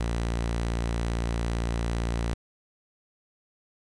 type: tone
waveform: sawtooth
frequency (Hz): 57.7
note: A#1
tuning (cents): -17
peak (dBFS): -22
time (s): 0-2.34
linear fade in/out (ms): 5
effects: resampled to 22050 Hz + 9-bit